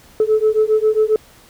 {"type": "beating tone pair", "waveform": "sine", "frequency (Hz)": [429.5, 436.9], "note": ["A4", "A4"], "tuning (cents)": [-42, -12], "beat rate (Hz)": 7.4, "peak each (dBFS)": -14, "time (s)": [0.2, 1.16], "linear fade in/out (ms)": 2, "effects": ["tanh soft clip ceiling -7 dBFS", "pink hiss -47 dBFS RMS until 1.49 s"]}